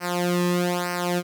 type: tone with flanger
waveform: sawtooth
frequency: 176.9 Hz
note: F3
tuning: 23 cents sharp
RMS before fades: -24 dBFS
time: 0-1.23 s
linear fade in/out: 50 ms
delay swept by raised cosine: 0.28 to 1.38 ms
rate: 1.1 Hz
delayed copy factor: -0.85
effects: none